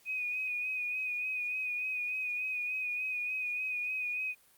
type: tone with vibrato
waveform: sine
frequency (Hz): 2490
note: D#7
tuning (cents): +1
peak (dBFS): -32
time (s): 0.05-4.35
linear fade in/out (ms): 50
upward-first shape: sine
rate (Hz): 3.4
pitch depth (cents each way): 32
effects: white hiss -64 dBFS RMS until 4.57 s + Opus 48 kbps